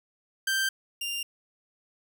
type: tone pair in turn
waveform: sawtooth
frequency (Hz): 1568 / 2794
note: G6 / F7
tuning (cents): 0 / 0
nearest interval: minor seventh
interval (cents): 1000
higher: second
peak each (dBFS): -21 / -27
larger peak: first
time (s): 0.47-0.69 / 1.01-1.23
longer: neither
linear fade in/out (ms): 5
effects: none